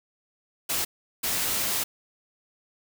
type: noise bursts at uneven times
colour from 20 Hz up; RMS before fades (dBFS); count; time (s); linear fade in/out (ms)
white; -27; 2; 0.69-0.85 / 1.23-1.84; 10
effects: none